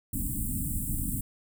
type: band-stop noise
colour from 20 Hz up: pink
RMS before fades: -31 dBFS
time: 0.13-1.21 s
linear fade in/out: 5 ms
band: 300 to 7800 Hz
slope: 96 dB/octave
effects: none